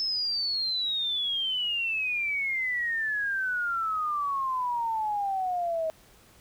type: exponential sweep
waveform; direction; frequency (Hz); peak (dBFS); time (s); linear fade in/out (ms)
sine; down; 5274 to 632; -26; 0-5.9; 0
effects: pink hiss -57 dBFS RMS until 6.4 s